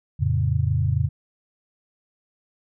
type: chord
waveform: sine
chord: F augmented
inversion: none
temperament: equal with one note detuned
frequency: 87.31 / 111.73 / 138.59 Hz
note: F2 / A2 / C#3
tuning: 0 / +27 / 0 cents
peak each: -23 dBFS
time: 0.19-1.09 s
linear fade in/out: 20 ms
effects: none